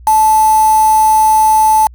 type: tone with quantisation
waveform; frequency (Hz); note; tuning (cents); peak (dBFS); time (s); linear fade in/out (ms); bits
sine; 870; A5; -20; -6; 0.07-1.87; 2; 3
effects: added 60 Hz sine -33 dBFS peak until 1.94 s